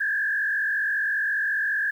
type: tone with frequency modulation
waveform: sine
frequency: 1663 Hz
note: G#6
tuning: 2 cents sharp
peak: -22 dBFS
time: 0-1.91 s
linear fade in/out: 10 ms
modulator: 45.3 Hz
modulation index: 1.7
effects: 9-bit